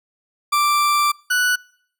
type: tone pair in turn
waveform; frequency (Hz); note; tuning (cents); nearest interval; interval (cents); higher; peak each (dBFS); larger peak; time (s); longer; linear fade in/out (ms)
40% pulse; 1174.7 / 1480; D6 / F#6; 0 / 0; major third; 400; second; -14 / -15; first; 0.52-1.12 / 1.3-1.56; first; 10
effects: noise-tail reverb RT60 0.7 s tail -26 dB re dry